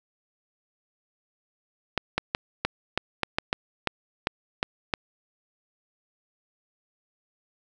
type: clicks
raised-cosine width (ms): 0.3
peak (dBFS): -7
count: 12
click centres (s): 1.977 / 2.18 / 2.349 / 2.65 / 2.976 / 3.233 / 3.385 / 3.529 / 3.873 / 4.271 / 4.629 / 4.938
effects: none